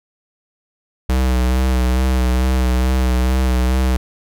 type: tone with vibrato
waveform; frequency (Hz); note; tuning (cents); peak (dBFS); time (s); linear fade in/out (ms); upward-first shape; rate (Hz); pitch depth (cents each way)
square; 63.5; B1; +49; -14; 1.09-3.97; 5; sine; 2.3; 31
effects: none